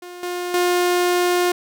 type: tone with level steps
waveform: sawtooth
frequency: 355.6 Hz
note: F4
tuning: 31 cents sharp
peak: -30 / -20 / -12 dBFS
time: 0.02-1.52 s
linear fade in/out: 5 ms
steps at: 0.23 / 0.54 s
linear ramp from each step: 2 ms
effects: none